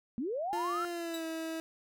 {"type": "linear sweep", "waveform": "sine", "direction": "up", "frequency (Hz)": [214.4, 1396], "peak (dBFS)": -32, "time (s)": [0.18, 0.85], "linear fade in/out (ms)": 0}
{"type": "tone with pitch glide", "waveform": "30% pulse", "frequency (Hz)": [349.2, 323.9], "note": ["F4", "E4"], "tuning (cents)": [0, -30], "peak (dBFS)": -33, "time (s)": [0.53, 1.6], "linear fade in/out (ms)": 0, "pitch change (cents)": -130, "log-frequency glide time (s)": [0.86, 1.25]}
{"type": "tone with exponential decay", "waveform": "sawtooth", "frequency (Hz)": 3875, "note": "B7", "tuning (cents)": -34, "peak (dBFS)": -34, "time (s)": [1.14, 1.26], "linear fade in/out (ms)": 2, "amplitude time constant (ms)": 26}
{"effects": []}